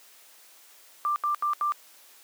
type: tone bursts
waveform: sine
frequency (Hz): 1184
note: D6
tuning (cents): +14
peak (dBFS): -23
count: 4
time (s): 1.05-1.721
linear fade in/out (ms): 0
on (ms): 110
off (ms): 77
effects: white hiss -54 dBFS RMS until 2.23 s + high-pass 400 Hz 12 dB/octave